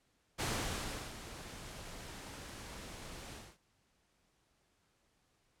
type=noise with ADSR envelope; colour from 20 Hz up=pink; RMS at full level=-35 dBFS; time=0.38-3.58 s; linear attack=25 ms; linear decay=740 ms; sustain=-13 dB; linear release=250 ms; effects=pink hiss -75 dBFS RMS until 5.6 s + low-pass 10000 Hz 12 dB/octave